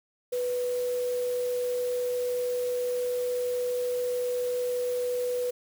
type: tone in noise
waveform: sine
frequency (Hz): 493.9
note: B4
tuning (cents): 0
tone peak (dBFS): -26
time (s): 0.32-5.51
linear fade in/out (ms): 10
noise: white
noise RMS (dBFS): -44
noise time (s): 0.32-5.51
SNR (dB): +15
effects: none

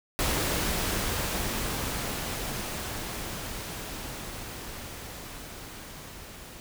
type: noise with level ramp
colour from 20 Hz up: pink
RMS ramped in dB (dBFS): -27 to -45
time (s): 0.19-6.6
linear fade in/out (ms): 0
effects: none

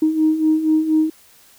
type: beating tone pair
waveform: sine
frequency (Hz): 310 / 314.2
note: D#4 / D#4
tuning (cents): -6 / +17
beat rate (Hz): 4.2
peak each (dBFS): -20 / -14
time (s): 0.02-1.1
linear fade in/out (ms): 5
effects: tanh soft clip ceiling -6 dBFS + white hiss -50 dBFS RMS until 1.58 s

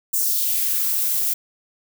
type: noise with high-pass filter sweep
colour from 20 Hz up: violet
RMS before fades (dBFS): -21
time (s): 0.13-1.34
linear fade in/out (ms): 10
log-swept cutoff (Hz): 7500 to 270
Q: 1.7
effects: none

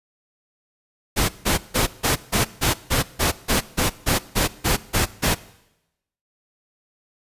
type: noise bursts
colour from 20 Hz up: pink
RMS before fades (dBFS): -19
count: 15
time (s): 1.16-5.35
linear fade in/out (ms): 20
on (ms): 130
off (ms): 160
effects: noise-tail reverb RT60 0.9 s tail -19 dB re dry + resampled to 32000 Hz

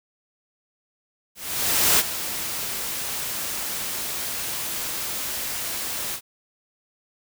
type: noise with ADSR envelope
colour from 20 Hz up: white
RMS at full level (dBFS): -17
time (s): 1.35-6.21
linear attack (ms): 640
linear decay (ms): 33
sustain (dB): -12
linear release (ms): 72
effects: none

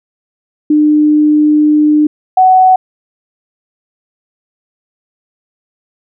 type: tone pair in turn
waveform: sine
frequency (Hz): 301.2 / 746.8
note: D4 / F#5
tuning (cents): +44 / +16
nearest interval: octave + major third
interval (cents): 1572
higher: second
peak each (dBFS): -5 / -3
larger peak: second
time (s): 0.7-2.07 / 2.37-2.76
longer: first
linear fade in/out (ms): 5
effects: none

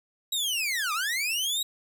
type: linear two-way sweep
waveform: sawtooth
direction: down then up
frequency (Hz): 3869 to 1175 to 3869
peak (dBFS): -23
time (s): 0.32-1.63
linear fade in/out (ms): 5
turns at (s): 0.93
effects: none

